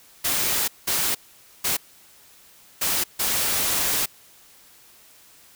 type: noise bursts at uneven times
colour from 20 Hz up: white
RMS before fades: -23 dBFS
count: 5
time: 0.24-0.68 / 0.87-1.15 / 1.64-1.77 / 2.81-3.04 / 3.19-4.06 s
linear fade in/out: 10 ms
effects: white hiss -52 dBFS RMS until 5.55 s